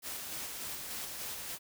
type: noise with tremolo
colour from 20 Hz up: white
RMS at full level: -40 dBFS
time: 0.02-1.59 s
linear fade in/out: 50 ms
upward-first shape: square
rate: 3.4 Hz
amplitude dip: 25%
effects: none